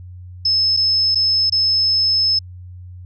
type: tone with dropouts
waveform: sine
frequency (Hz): 5210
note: E8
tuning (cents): -21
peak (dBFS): -13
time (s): 0.45-2.39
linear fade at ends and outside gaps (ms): 5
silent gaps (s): 0.767-0.771 / 1.148-1.155 / 1.498-1.522
effects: added 90 Hz sine -33 dBFS peak until 3.05 s